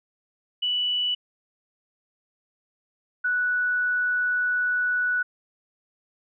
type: tone pair in turn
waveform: sine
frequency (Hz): 2960 / 1477.1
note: F#7 / F#6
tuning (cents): 0 / -3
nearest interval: octave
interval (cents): 1203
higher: first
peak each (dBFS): -22 / -21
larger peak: second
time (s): 0.62-1.15 / 3.24-5.23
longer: second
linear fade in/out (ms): 10
effects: none